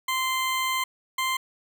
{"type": "tone pair in turn", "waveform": "20% pulse", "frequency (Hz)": [1041, 1044.9], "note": ["C6", "C6"], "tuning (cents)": [-9, -3], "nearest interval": "unison", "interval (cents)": 6, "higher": "second", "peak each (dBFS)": -19, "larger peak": "neither", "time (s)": [[0.08, 0.84], [1.18, 1.37]], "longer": "first", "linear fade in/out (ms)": 5, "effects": []}